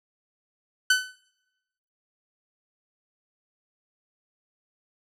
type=tone with exponential decay; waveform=sawtooth; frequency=1509 Hz; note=F#6; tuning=34 cents sharp; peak=-11 dBFS; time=0.9-1.16 s; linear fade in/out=5 ms; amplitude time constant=55 ms; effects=noise-tail reverb RT60 1.0 s tail -26 dB re dry + low-pass 10000 Hz 12 dB/octave